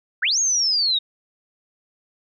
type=linear two-way sweep; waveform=sine; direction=up then down; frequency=1288 to 6660 to 3692 Hz; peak=-17 dBFS; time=0.22-0.99 s; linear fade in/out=10 ms; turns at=0.39 s; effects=none